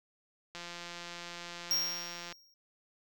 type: click train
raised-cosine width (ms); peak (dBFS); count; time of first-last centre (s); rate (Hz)
0.2; -26; 308; 0.55-2.325; 173
type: tone with exponential decay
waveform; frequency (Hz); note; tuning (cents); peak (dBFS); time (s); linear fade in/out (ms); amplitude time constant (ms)
square; 5588; F8; 0; -26; 1.71-2.54; 1; 180
effects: none